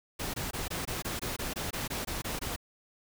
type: noise bursts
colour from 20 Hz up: pink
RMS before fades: -35 dBFS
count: 14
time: 0.19-2.563 s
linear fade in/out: 10 ms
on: 150 ms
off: 21 ms
effects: none